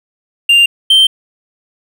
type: tone pair in turn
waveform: triangle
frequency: 2792 / 3128 Hz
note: F7 / G7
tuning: -1 / -4 cents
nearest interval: major second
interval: 197 cents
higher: second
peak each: -3 dBFS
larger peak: neither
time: 0.49-0.66 / 0.9-1.07 s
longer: neither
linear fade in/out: 5 ms
effects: none